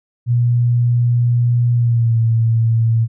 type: tone with pitch glide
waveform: sine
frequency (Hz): 120.4 to 114.04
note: B2 to A#2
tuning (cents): -44 to -38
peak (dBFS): -11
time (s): 0.26-3.08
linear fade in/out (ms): 50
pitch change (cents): -94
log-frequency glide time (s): 1.73-2.19
effects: none